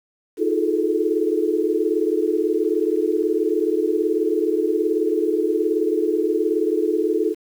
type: tone cluster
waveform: sine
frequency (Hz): 317.3 / 354.9 / 422.5 / 441.2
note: D#4 / F4 / G#4 / A4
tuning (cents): +34 / +28 / +30 / +5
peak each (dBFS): -23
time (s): 0.37-7.35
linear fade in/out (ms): 50
effects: 8-bit